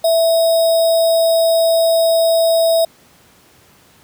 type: tone with sample-and-hold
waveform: sine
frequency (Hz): 659.3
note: E5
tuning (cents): 0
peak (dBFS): -10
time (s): 0.04-2.85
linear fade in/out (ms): 5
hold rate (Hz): 4410
effects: pink hiss -49 dBFS RMS until 4.03 s + high-pass 80 Hz 12 dB/octave